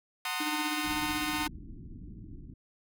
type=chord; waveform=15% pulse; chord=C half-diminished seventh; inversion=second; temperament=equal with one note detuned; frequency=740 / 909.5 / 1046.5 / 1244.5 Hz; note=Gb5 / Bb5 / C6 / Eb6; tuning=0 / -43 / 0 / 0 cents; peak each=-31 dBFS; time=0.25-1.47 s; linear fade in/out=2 ms
type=tone with tremolo; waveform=square; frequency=302.4 Hz; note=D#4; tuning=49 cents flat; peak=-32 dBFS; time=0.4-1.48 s; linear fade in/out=5 ms; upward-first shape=sine; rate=16 Hz; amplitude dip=65%
type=low-pass noise; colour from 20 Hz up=pink; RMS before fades=-45 dBFS; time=0.84-2.54 s; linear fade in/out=5 ms; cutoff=320 Hz; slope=48 dB/octave
effects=none